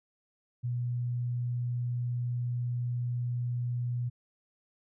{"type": "tone", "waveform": "sine", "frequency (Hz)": 121.8, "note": "B2", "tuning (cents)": -24, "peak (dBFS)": -29, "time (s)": [0.63, 4.1], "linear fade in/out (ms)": 20, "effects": []}